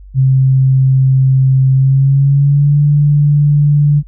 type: tone with pitch glide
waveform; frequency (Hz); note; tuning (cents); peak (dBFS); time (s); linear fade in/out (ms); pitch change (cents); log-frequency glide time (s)
sine; 132.5 to 146.17; C3 to D3; +22 to -8; -6; 0.14-4.03; 50; +170; 1.73-2.81
effects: added 48 Hz sine -32 dBFS peak until 4.07 s